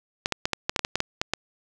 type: clicks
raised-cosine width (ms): 0.2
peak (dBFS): -6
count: 12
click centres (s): 0.259 / 0.323 / 0.455 / 0.533 / 0.695 / 0.762 / 0.793 / 0.849 / 0.956 / 1.004 / 1.215 / 1.336
effects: none